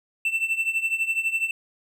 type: tone with tremolo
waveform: triangle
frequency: 2676 Hz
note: E7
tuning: 25 cents sharp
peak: -17 dBFS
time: 0.25-1.51 s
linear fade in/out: 2 ms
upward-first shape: triangle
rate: 12 Hz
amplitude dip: 85%
effects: none